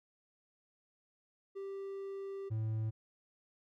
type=tone pair in turn; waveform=triangle; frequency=392 / 110 Hz; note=G4 / A2; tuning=0 / 0 cents; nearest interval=octave + minor seventh; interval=2200 cents; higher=first; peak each=-38 / -31 dBFS; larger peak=second; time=1.55-2.5 / 2.5-2.91 s; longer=first; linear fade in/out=20 ms; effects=none